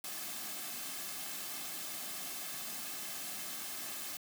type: noise with comb filter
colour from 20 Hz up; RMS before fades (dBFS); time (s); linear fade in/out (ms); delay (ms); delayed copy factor
white; -42; 0.04-4.17; 2; 2.1; -0.55
effects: high-pass 150 Hz 12 dB/octave